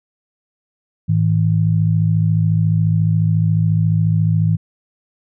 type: tone pair together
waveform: sine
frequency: 106.31 / 160.5 Hz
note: G#2 / E3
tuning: +41 / -46 cents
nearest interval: perfect fifth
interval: 713 cents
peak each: -15 dBFS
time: 1.08-4.57 s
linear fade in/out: 20 ms
effects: none